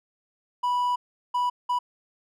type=tone bursts at uneven times; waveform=triangle; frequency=983 Hz; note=B5; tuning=8 cents flat; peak=-20 dBFS; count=3; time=0.63-0.96 / 1.34-1.5 / 1.69-1.79 s; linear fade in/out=10 ms; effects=none